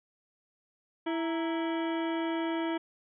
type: harmonic tone with a mistuned harmonic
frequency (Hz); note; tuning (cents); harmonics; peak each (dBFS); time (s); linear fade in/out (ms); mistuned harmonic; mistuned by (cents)
329.6; E4; 0; 1 / 2 / 3 / 4 / 5 / 6 / 7 / 9 / 10; -30 / -38 / -38 / -45 / -45 / -47 / -46 / -49 / -48; 1.06-2.78; 10; 3; -94
effects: none